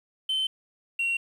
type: tone pair in turn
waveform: sine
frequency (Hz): 3077 / 2741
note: G7 / F7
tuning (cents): -33 / -33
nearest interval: major second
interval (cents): 200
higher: first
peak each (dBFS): -22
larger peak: neither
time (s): 0.29-0.47 / 0.99-1.17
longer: neither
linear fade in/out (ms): 5
effects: tanh soft clip ceiling -22 dBFS + 9-bit